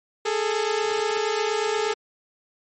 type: tone pair together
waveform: sawtooth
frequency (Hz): 415.3 / 443.7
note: G#4 / A4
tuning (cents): 0 / +14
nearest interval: minor second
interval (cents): 114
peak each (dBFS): -21 / -21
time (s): 0.25-1.94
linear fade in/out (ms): 10
effects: low-pass 10000 Hz 12 dB/octave + MP3 32 kbps